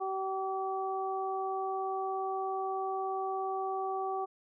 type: harmonic tone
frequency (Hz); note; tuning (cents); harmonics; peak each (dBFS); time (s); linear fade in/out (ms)
383.2; G4; -39; 1 / 2 / 3; -36 / -34 / -39; 0-4.26; 20
effects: none